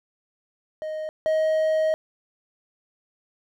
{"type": "tone pair in turn", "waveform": "triangle", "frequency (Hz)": [622.3, 629.5], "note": ["D#5", "D#5"], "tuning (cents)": [0, 20], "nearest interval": "unison", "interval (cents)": 20, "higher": "second", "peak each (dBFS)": [-26, -17], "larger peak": "second", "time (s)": [[0.82, 1.09], [1.26, 1.94]], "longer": "second", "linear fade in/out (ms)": 0, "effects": []}